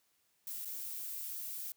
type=noise with dropouts; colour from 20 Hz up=violet; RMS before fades=-42 dBFS; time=0.47-1.72 s; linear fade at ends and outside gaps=2 ms; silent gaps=0.649-0.654 s; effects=white hiss -75 dBFS RMS until 1.76 s + high-pass 60 Hz 12 dB/octave